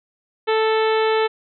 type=harmonic tone; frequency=440 Hz; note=A4; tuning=in tune; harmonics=1 / 2 / 3 / 4 / 5 / 6 / 7 / 8 / 9; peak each=-17 / -23 / -27 / -29 / -31 / -33 / -34 / -35 / -36 dBFS; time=0.47-1.28 s; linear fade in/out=20 ms; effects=none